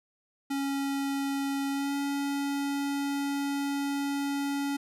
square tone with pitch glide, 276.7 to 281.2 Hz, C#4 to C#4, -3 to +25 cents, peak -29 dBFS, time 0.5-4.77 s, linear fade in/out 10 ms, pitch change +28 cents, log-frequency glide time 1.71-1.94 s, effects resampled to 32000 Hz

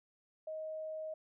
sine tone, 628 Hz, D#5, 16 cents sharp, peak -39 dBFS, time 0.47-1.14 s, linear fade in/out 5 ms, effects none

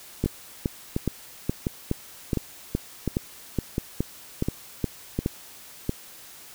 two click trains, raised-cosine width 3 ms, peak -11 / -10 dBFS, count 9 / 13, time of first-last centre 0.26-5.894 / 0.24-5.261 s, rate 1.42 / 2.39 Hz, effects white hiss -46 dBFS RMS until 6.54 s

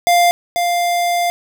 square tone pair in turn, 698.5 / 698.5 Hz, F5 / F5, 0 / 0 cents, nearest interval unison, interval 0 cents, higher neither, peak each -10 / -15 dBFS, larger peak first, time 0.07-0.31 / 0.56-1.3 s, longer second, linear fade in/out 0 ms, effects none

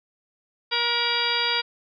harmonic tone with a mistuned harmonic, 476.1 Hz, A#4, 37 cents sharp, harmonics 1 / 2 / 3 / 4 / 5 / 6 / 7 / 8 / 10, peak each -34 / -30 / -30 / -33 / -29 / -32 / -29 / -29 / -28 dBFS, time 0.71-1.62 s, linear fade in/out 20 ms, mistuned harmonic 5, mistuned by -40 cents, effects none

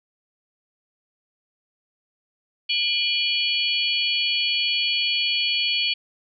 sine tone cluster, 2418 / 2961 / 3303 / 4426 Hz, D7 / F#7 / G#7 / C#8, +50 / +1 / -10 / -3 cents, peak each -26 / -25 / -26 / -26 dBFS, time 2.69-5.94 s, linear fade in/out 10 ms, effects none

